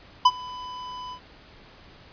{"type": "tone with ADSR envelope", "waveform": "square", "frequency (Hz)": 1000, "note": "B5", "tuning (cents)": 21, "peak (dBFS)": -11, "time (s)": [0.25, 1.2], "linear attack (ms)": 8, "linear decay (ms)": 46, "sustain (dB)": -24, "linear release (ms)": 79, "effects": ["pink hiss -50 dBFS RMS until 2.12 s", "resampled to 11025 Hz"]}